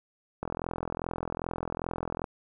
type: click train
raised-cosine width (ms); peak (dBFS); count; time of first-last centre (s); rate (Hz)
1; -18; 78; 0.43-2.242; 42.5
effects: none